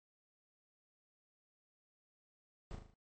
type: noise with echo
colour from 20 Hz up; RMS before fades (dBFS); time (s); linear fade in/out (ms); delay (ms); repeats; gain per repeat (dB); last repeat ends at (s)
brown; -44; 2.71-2.75; 0; 38; 5; -5; 2.94
effects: MP3 32 kbps